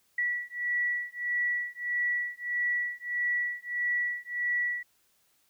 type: beating tone pair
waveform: sine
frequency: 1944 / 1945.6 Hz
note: B6 / B6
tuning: -28 / -26 cents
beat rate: 1.6 Hz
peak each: -31 dBFS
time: 0.18-4.83 s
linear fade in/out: 5 ms
effects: white hiss -69 dBFS RMS until 5.49 s